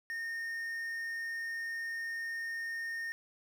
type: tone with quantisation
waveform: triangle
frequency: 1834 Hz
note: A#6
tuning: 29 cents flat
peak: -34 dBFS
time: 0.1-3.12 s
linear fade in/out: 0 ms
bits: 9
effects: none